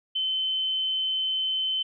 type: tone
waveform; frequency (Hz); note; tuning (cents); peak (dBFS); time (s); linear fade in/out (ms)
sine; 3065; G7; -40; -24; 0.15-1.83; 10
effects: none